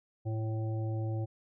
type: harmonic tone with a mistuned harmonic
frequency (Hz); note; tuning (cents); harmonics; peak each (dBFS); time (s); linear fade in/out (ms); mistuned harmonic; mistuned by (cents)
110; A2; 0; 1 / 3 / 5 / 7; -31 / -41 / -45 / -48; 0.25-1.26; 20; 3; +31
effects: none